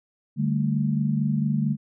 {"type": "chord", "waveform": "sine", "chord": "D suspended fourth", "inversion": "none", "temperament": "just", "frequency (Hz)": [146.83, 195.78, 220.2], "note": ["D3", "G3", "A3"], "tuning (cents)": [0, -2, 2], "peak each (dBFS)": [-24, -27, -25], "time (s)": [0.36, 1.77], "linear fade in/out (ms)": 50, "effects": []}